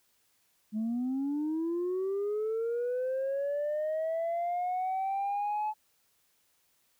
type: linear sweep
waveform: sine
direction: up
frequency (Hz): 210 to 862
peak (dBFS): -27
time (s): 0.72-5.74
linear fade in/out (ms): 50
effects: tanh soft clip ceiling -27 dBFS + white hiss -71 dBFS RMS until 6.99 s